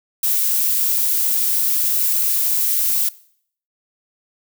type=noise; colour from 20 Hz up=violet; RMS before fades=-18 dBFS; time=0.23-3.09 s; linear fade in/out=5 ms; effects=noise-tail reverb RT60 0.6 s tail -20 dB re dry